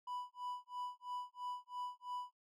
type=tone with tremolo; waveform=triangle; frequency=989 Hz; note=B5; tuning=2 cents sharp; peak=-37 dBFS; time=0.07-2.33 s; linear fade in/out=5 ms; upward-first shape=sine; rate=3 Hz; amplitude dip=100%; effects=none